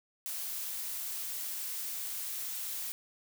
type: noise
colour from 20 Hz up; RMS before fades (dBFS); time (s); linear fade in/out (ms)
blue; -38; 0.26-2.92; 0
effects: none